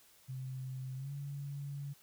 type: tone with pitch glide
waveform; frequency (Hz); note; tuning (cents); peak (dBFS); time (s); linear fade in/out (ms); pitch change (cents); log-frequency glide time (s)
sine; 130.4 to 141.38; C3 to C#3; -5 to +34; -39; 0.28-1.94; 20; +139; 0.96-1.11
effects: white hiss -64 dBFS RMS until 2.02 s